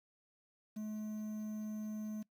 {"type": "tone with quantisation", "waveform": "triangle", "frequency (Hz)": 214.1, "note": "A3", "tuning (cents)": -47, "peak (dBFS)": -37, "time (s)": [0.76, 2.23], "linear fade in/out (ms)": 10, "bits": 10, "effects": ["noise-tail reverb RT60 0.1 s tail -21 dB re dry"]}